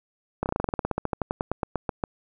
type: slowing click train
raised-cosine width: 1 ms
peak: -11 dBFS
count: 23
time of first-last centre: 0.43-2.038 s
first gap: 29 ms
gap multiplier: 1.08
effects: none